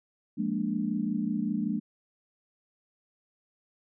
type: chord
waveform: sine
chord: Bb dominant seventh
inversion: second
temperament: equal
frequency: 174.61 / 207.7 / 233.1 / 293.7 Hz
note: F3 / Ab3 / Bb3 / D4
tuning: 0 / 0 / 0 / 0 cents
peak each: -36 / -30 / -32 / -34 dBFS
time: 0.37-1.8 s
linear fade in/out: 20 ms
effects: none